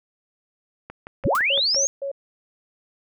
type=click train; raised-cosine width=0.5 ms; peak=-21 dBFS; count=6; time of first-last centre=0.9-1.746 s; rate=5.91 Hz
type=tone bursts; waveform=sine; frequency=554.4 Hz; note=C#5; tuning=in tune; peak=-25 dBFS; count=4; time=1.24-2.116 s; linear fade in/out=5 ms; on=99 ms; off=160 ms
type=linear sweep; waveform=sine; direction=up; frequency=34.17 to 6620 Hz; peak=-18 dBFS; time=1.25-1.87 s; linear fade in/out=0 ms
type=noise with exponential decay; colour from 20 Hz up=white; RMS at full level=-28 dBFS; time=1.35-1.44 s; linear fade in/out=1 ms; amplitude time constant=18 ms
effects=none